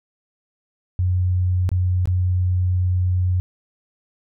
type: tone with dropouts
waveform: sine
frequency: 90.9 Hz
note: F#2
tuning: 30 cents flat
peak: -16 dBFS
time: 0.99-3.4 s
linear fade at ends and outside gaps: 0 ms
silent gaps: 1.691-1.716 / 2.056-2.074 s
effects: none